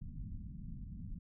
pink low-pass noise, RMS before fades -45 dBFS, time 0.01-1.19 s, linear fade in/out 10 ms, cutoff 230 Hz, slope 48 dB/octave, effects none

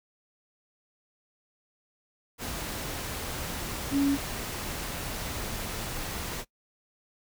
sine tone in noise, 280 Hz, C#4, 18 cents sharp, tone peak -21 dBFS, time 3.91-4.18 s, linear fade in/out 50 ms, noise pink, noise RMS -35 dBFS, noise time 2.38-6.45 s, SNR +11 dB, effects noise-tail reverb RT60 0.1 s tail -21 dB re dry

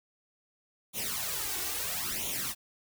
white noise with flanger, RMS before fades -34 dBFS, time 0.93-2.55 s, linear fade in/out 50 ms, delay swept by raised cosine 0.3 to 2.7 ms, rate 0.75 Hz, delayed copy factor +0.75, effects none

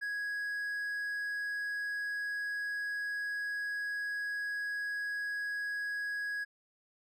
triangle tone, 1661.2 Hz, G#6, in tune, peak -32 dBFS, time 0.01-6.45 s, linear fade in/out 20 ms, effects none

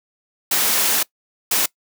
white noise bursts at uneven times, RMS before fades -18 dBFS, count 2, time 0.51-1.03 / 1.51-1.66 s, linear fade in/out 5 ms, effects noise-tail reverb RT60 0.1 s tail -22 dB re dry + high-pass 200 Hz 12 dB/octave

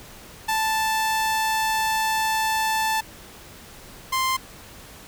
sawtooth tone pair in turn, 880 / 1046.5 Hz, A5 / C6, 0 / 0 cents, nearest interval minor third, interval 300 cents, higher second, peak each -17 dBFS, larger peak neither, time 0.48-3.01 / 4.12-4.37 s, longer first, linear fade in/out 10 ms, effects pink hiss -44 dBFS RMS until 5.07 s

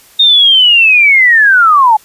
sine linear sweep, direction down, 3706 to 830.6 Hz, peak -3 dBFS, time 0.19-1.97 s, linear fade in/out 10 ms, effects white hiss -42 dBFS RMS until 2.04 s + resampled to 32000 Hz

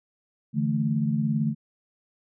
sine chord, D suspended second, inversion none, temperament equal, 146.83 / 164.81 / 220 Hz, D3 / E3 / A3, 0 / 0 / 0 cents, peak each -26 / -29 / -25 dBFS, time 0.53-1.55 s, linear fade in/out 50 ms, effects none

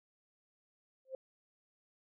sine tone with exponential growth, 526 Hz, C5, 9 cents sharp, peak -35 dBFS, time 1.05-1.15 s, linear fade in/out 2 ms, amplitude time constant 21 ms, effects none

